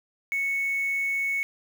sine tone with quantisation, 2211 Hz, C#7, 5 cents flat, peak -24 dBFS, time 0.32-1.43 s, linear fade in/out 0 ms, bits 7, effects none

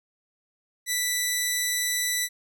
10% pulse tone, 1975.5 Hz, B6, in tune, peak -15 dBFS, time 0.86-2.29 s, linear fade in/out 50 ms, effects none

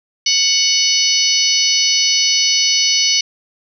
harmonic tone, 740 Hz, F#5, in tune, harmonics 3 / 4 / 5 / 6 / 7 / 8, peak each -22 / -18 / -26 / -17 / -19 / -18 dBFS, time 0.26-3.21 s, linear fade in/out 5 ms, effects none

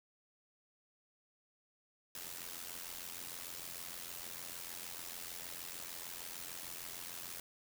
white noise with amplitude modulation, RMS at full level -43 dBFS, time 2.15-7.4 s, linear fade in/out 2 ms, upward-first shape sine, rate 86.6 Hz, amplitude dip 75%, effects none

